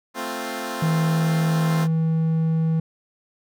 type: chord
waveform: 10% pulse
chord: F major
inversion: first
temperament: equal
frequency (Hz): 220 / 261.6 / 349.2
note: A3 / C4 / F4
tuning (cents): 0 / 0 / 0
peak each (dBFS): -24 / -22 / -24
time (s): 0.14-1.88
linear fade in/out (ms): 50
type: tone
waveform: triangle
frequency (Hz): 161.4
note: E3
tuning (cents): -36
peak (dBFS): -16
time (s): 0.82-2.8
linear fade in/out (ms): 5
effects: none